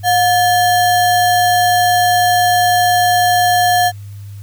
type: tone with sample-and-hold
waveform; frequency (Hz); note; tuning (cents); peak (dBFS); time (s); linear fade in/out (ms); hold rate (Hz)
sine; 718; F5; +48; -9; 0.03-3.92; 50; 2450
effects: added 101 Hz sine -28 dBFS peak until 4.42 s + white hiss -49 dBFS RMS until 4.42 s